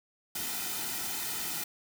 white noise with comb filter, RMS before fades -35 dBFS, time 0.35-1.64 s, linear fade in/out 5 ms, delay 1.8 ms, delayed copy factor -0.65, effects none

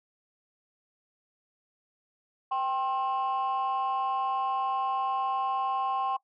sine tone pair together, 784 / 1064.5 Hz, G5 / C6, 0 / +30 cents, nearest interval perfect fourth, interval 530 cents, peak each -27 dBFS, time 2.51-6.17 s, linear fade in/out 10 ms, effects noise-tail reverb RT60 0.1 s tail -21 dB re dry + tanh soft clip ceiling -23 dBFS

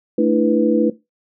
sine tone cluster, 222.3 / 299.2 / 332.4 / 491.3 Hz, A3 / D4 / E4 / B4, +18 / +32 / +15 / -9 cents, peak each -18 dBFS, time 0.18-0.9 s, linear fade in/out 5 ms, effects noise-tail reverb RT60 0.2 s tail -17 dB re dry

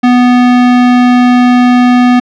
square tone, 246.9 Hz, B3, in tune, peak -4 dBFS, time 0.03-2.2 s, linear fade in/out 10 ms, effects low-pass 3000 Hz 12 dB/octave

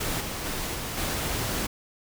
pink noise with level steps, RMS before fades -29 / -33 / -31 / -33 / -29 dBFS, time 0-1.67 s, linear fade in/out 10 ms, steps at 0.2 / 0.44 / 0.74 / 0.97 s, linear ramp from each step 10 ms, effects none

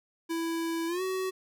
square tone with pitch glide, 330.9 to 375.7 Hz, E4 to F#4, +7 to +26 cents, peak -30 dBFS, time 0.29-1.31 s, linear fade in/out 20 ms, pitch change +219 cents, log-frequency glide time 0.87-1.02 s, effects none

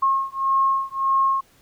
sine beating tone pair, 1079 / 1080.7 Hz, C#6 / C#6, -47 / -44 cents, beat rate 1.7 Hz, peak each -21 dBFS, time 0.02-1.41 s, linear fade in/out 10 ms, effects pink hiss -57 dBFS RMS until 1.61 s

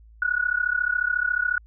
sine tone with amplitude modulation, 1463 Hz, F#6, 20 cents flat, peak -17 dBFS, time 0.22-1.58 s, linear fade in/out 2 ms, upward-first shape sine, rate 34.1 Hz, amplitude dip 90%, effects added 55 Hz sine -47 dBFS peak until 1.66 s

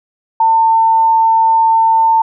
sine tone, 899 Hz, A5, 37 cents sharp, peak -7 dBFS, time 0.4-2.22 s, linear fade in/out 5 ms, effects none

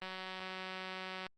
click train, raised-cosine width 0.3 ms, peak -27 dBFS, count 234, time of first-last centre 0.02-1.266 s, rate 187 Hz, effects Opus 24 kbps

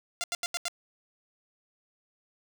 5% pulse tone bursts, 694 Hz, F5, 11 cents flat, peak -18 dBFS, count 5, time 0.21-0.682 s, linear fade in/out 0 ms, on 28 ms, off 83 ms, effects 9-bit

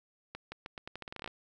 accelerating click train, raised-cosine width 0.3 ms, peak -25 dBFS, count 15, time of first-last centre 0.35-1.276 s, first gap 170 ms, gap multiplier 0.83, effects none

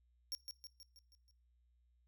40% pulse tone with echo, 5550 Hz, F8, 12 cents flat, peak -38 dBFS, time 0.32-0.35 s, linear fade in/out 0 ms, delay 160 ms, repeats 6, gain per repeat -5 dB, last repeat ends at 1.31 s, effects noise-tail reverb RT60 0.5 s tail -23 dB re dry + added 60 Hz sine -70 dBFS peak until 2.07 s

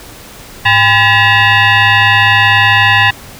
sine tone with frequency modulation, 104.3 Hz, G#2, 8 cents sharp, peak -5 dBFS, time 0.65-3.11 s, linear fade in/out 10 ms, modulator 908 Hz, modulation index 3, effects pink hiss -33 dBFS RMS until 3.39 s

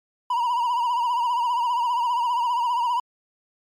triangle tone with vibrato, 962 Hz, B5, 46 cents flat, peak -18 dBFS, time 0.3-3 s, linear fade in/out 5 ms, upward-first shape sine, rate 15 Hz, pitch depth 73 cents each way, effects MP3 64 kbps

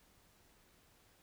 silence, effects pink hiss -68 dBFS RMS until 1.22 s

